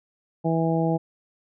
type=harmonic tone; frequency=163.8 Hz; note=E3; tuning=11 cents flat; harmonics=1 / 2 / 3 / 4 / 5; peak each=-23 / -26 / -28 / -29 / -30 dBFS; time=0.44-0.98 s; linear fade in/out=20 ms; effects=none